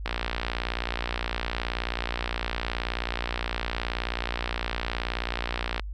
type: click train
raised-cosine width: 0.3 ms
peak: -12 dBFS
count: 340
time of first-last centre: 0.06-5.796 s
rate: 59.1 Hz
effects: added 50 Hz sine -32 dBFS peak until 5.93 s